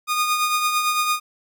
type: tone with tremolo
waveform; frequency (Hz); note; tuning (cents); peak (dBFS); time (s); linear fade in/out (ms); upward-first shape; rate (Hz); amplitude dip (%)
sawtooth; 1228; D#6; -23; -13; 0.07-1.2; 50; triangle; 8.9; 50
effects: none